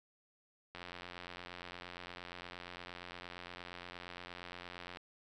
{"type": "click train", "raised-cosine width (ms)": 0.3, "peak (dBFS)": -30, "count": 375, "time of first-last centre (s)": [0.75, 4.971], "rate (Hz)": 88.6, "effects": []}